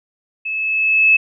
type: tone with level ramp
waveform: sine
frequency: 2600 Hz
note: E7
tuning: 24 cents flat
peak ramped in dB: -21 to -7 dBFS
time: 0.45-1.17 s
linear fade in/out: 10 ms
effects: none